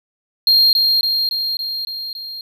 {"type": "tone with echo", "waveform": "triangle", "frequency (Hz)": 4216, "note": "C8", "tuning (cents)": 12, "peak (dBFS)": -8, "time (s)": [0.47, 0.73], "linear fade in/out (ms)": 2, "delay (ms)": 280, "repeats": 6, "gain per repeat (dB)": -3, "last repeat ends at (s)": 2.41, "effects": []}